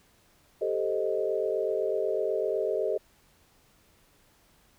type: chord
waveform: sine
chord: A half-diminished seventh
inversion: third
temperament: equal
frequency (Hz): 392 / 440 / 523.3 / 622.3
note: G4 / A4 / C5 / Eb5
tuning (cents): 0 / 0 / 0 / 0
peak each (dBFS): -31 / -30 / -33 / -31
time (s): 0.61-2.98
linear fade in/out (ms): 10
effects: pink hiss -63 dBFS RMS until 4.78 s